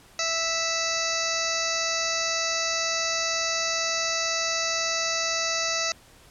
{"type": "harmonic tone", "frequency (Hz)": 658, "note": "E5", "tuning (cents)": -3, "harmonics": [1, 2, 3, 4, 6, 7, 8, 9, 10], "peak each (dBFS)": [-33, -33, -33, -33, -33, -33, -33, -33, -33], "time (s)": [0.19, 5.92], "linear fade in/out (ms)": 2, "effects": ["pink hiss -53 dBFS RMS until 6.3 s", "low-pass 12000 Hz 12 dB/octave"]}